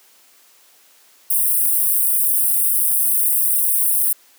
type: high-pass noise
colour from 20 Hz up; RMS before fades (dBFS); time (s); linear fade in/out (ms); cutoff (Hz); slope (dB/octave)
white; -17; 1.3-4.13; 5; 8700; 96
effects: white hiss -52 dBFS RMS until 4.38 s + high-pass 300 Hz 12 dB/octave